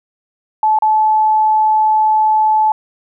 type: tone with dropouts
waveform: sine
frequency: 865 Hz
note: A5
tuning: 30 cents flat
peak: -9 dBFS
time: 0.63-2.72 s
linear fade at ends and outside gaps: 2 ms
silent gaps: 0.788-0.822 s
effects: none